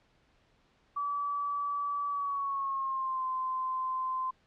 sine tone with pitch glide, 1150 to 1036.4 Hz, D6 to C6, -37 to -17 cents, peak -30 dBFS, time 0.96-4.31 s, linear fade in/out 10 ms, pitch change -180 cents, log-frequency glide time 2.08-3.25 s, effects pink hiss -68 dBFS RMS until 4.46 s + low-pass 4000 Hz 12 dB/octave

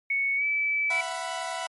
sine tone with pitch glide, 2217 to 2306 Hz, C#7 to D7, 0 to -32 cents, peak -23 dBFS, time 0.1-1.01 s, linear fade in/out 5 ms, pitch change +68 cents, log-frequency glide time 0.36-0.44 s
sawtooth chord, E suspended second, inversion none, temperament equal with one note detuned, 668.5 / 740 / 987.8 Hz, E5 / F#5 / B5, +24 / 0 / 0 cents, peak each -31 dBFS, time 0.9-1.67 s, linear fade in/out 5 ms
effects MP3 48 kbps

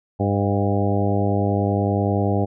harmonic tone with a mistuned harmonic, 100.6 Hz, G2, 45 cents sharp, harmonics 1 / 2 / 3 / 4 / 5 / 6 / 7 / 8, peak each -21 / -24 / -26 / -27 / -28 / -29 / -29 / -30 dBFS, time 0.19-2.46 s, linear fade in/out 20 ms, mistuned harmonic 6, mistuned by +29 cents, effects none

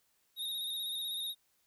square tone with vibrato, 3729 Hz, A#7, in tune, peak -36 dBFS, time 0.36-1.35 s, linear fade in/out 50 ms, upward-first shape square, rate 16 Hz, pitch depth 32 cents each way, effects white hiss -74 dBFS RMS until 1.66 s

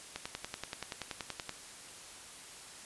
click train, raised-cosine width 0.2 ms, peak -20 dBFS, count 15, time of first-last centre 0.16-1.493 s, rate 10.5 Hz, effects white hiss -50 dBFS RMS until 2.85 s + resampled to 24000 Hz

